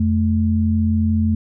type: tone pair together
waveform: sine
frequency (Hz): 87 / 218.5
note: F2 / A3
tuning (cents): -6 / -12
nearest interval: octave + major third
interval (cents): 1594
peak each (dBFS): -17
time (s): 0-1.35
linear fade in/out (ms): 5
effects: none